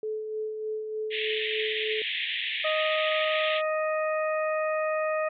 sine tone with tremolo, 432.7 Hz, A4, 29 cents flat, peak -28 dBFS, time 0.03-2.02 s, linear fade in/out 2 ms, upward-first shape sine, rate 3.3 Hz, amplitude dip 40%
white band-pass noise, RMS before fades -31 dBFS, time 1.1-3.62 s, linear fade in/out 50 ms, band 1800 to 3600 Hz, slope 96 dB/octave
harmonic tone, 622.3 Hz, D#5, in tune, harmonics 1 / 2 / 3 / 4, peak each -26 / -32 / -36 / -38 dBFS, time 2.64-5.29 s, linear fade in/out 10 ms
effects none

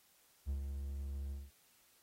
triangle tone with ADSR envelope, 69.3 Hz, C#2, in tune, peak -32 dBFS, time 0.46-1.51 s, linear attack 31 ms, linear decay 120 ms, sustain -5 dB, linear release 200 ms, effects white hiss -69 dBFS RMS until 2.02 s + AAC 48 kbps

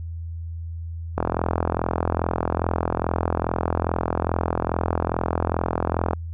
click train, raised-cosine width 1 ms, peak -7 dBFS, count 211, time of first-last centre 1.18-6.133 s, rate 42.4 Hz, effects added 83 Hz sine -29 dBFS peak until 6.33 s

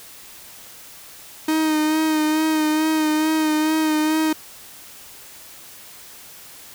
45% pulse tone with vibrato, 311.1 Hz, D#4, in tune, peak -17 dBFS, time 1.48-4.33 s, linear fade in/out 5 ms, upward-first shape sine, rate 2.3 Hz, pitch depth 26 cents each way, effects white hiss -42 dBFS RMS until 6.74 s

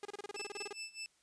sawtooth tone bursts, 408.5 Hz, G#4, 29 cents flat, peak -37 dBFS, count 14, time 0.03-0.728 s, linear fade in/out 2 ms, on 22 ms, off 30 ms
20% pulse tone with tremolo, 2639 Hz, E7, 1 cent sharp, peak -36 dBFS, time 0.36-1.06 s, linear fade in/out 0 ms, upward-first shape sine, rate 4.9 Hz, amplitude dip 90%
effects white hiss -72 dBFS RMS until 1.22 s + resampled to 22050 Hz

